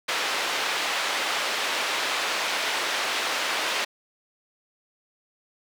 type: band-pass noise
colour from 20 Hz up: white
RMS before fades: -27 dBFS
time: 0.08-3.85 s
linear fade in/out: 10 ms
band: 470 to 3300 Hz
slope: 12 dB/octave
effects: none